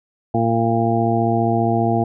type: harmonic tone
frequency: 114.9 Hz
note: A#2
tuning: 25 cents flat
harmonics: 1 / 2 / 3 / 4 / 6 / 7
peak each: -21 / -21 / -22 / -26 / -21 / -24 dBFS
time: 0.34-2.04 s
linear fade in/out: 5 ms
effects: none